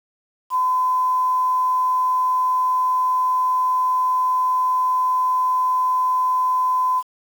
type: tone with quantisation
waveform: sine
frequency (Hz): 1015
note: B5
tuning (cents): +47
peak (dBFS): -16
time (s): 0.5-7.03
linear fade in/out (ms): 50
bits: 7
effects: none

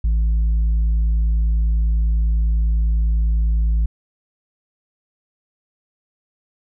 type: tone with tanh clipping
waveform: sine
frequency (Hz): 55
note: A1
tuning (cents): 0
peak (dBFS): -15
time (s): 0.04-3.86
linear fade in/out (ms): 5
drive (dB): 3
effects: none

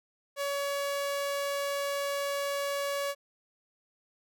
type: tone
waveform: sawtooth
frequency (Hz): 564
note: C#5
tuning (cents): +30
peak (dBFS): -26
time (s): 0.36-3.15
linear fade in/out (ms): 50
effects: none

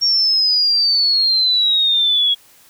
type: exponential sweep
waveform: sine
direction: down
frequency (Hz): 5560 to 3322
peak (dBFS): -12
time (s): 0.01-2.35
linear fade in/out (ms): 20
effects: white hiss -49 dBFS RMS until 2.69 s

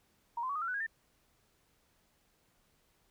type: tone with pitch steps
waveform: sine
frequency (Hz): 940 / 1031 / 1130.8 / 1240.3 / 1360.4 / 1492.2 / 1636.6 / 1795.1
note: A#5 / C6 / C#6 / D#6 / F6 / F#6 / G#6 / A6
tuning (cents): +14 / -26 / +34 / -6 / -46 / +14 / -26 / +34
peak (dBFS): -33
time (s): 0.37-0.866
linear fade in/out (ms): 5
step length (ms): 62
effects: pink hiss -72 dBFS RMS until 3.1 s

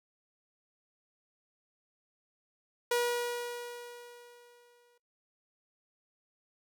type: tone with exponential decay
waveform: sawtooth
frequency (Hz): 481.6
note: B4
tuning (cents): -44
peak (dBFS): -22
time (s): 2.91-4.98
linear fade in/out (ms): 5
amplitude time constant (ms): 450
effects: noise-tail reverb RT60 0.2 s tail -24 dB re dry

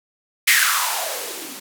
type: noise with band-pass filter sweep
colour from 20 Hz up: violet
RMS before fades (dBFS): -21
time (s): 0.47-1.6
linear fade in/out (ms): 10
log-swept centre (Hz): 2100 to 220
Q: 5
effects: none

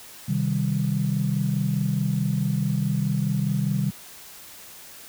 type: chord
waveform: sine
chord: C minor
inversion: none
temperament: equal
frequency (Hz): 130.81 / 155.56 / 196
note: C3 / Eb3 / G3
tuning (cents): 0 / 0 / 0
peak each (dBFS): -25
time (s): 0.28-3.91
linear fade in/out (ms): 10
effects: tanh soft clip ceiling -12 dBFS + white hiss -44 dBFS RMS until 5.08 s

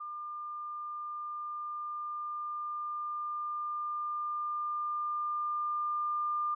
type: tone with level ramp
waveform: sine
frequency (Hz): 1200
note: D6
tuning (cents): +37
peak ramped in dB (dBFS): -38 to -29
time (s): 0-6.55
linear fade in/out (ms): 10
effects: none

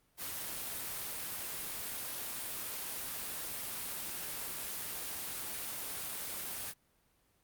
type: noise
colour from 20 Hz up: white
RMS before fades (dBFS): -40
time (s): 0.17-6.74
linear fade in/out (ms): 50
effects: pink hiss -72 dBFS RMS until 7.43 s + Opus 32 kbps

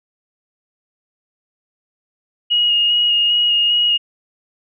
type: tone with vibrato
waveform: sine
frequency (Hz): 2874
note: F7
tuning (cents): +49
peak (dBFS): -12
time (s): 2.5-3.98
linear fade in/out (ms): 20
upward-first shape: square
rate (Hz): 2.5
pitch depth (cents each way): 12
effects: none

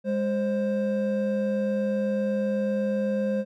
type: tone pair together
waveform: triangle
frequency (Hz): 205 / 527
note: G#3 / C5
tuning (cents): -22 / +12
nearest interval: octave + major third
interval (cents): 1634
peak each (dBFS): -24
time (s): 0.04-3.45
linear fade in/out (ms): 50
effects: none

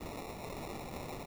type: noise with sample-and-hold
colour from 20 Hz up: white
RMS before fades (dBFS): -43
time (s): 0-1.26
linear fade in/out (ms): 20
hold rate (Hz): 1575
effects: none

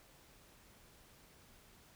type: silence
effects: pink hiss -63 dBFS RMS until 1.95 s

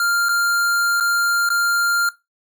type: tone with dropouts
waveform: square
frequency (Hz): 1396.9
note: F6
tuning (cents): 0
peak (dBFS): -17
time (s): 0-2.09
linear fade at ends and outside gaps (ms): 2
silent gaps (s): 0.287-0.291 / 1.001-1.007 / 1.49-1.502
effects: noise-tail reverb RT60 0.2 s tail -17 dB re dry

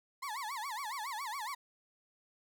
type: tone with vibrato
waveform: 35% pulse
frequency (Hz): 980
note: B5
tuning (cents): -14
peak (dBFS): -36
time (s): 0.22-1.55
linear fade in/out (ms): 10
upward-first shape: sine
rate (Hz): 7.2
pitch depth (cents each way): 270
effects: none

